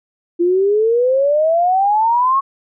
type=exponential sweep; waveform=sine; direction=up; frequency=340 to 1108.7 Hz; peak=-11 dBFS; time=0.39-2.41 s; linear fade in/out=20 ms; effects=none